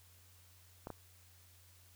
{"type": "clicks", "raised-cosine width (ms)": 1, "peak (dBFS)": -29, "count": 2, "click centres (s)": [0.871, 0.903], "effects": ["added 89 Hz sine -63 dBFS peak until 1.95 s", "white hiss -65 dBFS RMS until 1.95 s"]}